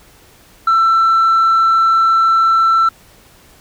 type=tone with tanh clipping; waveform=triangle; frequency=1337 Hz; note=E6; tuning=24 cents sharp; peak=-9 dBFS; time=0.67-2.89 s; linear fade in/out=5 ms; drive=6 dB; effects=pink hiss -46 dBFS RMS until 3.6 s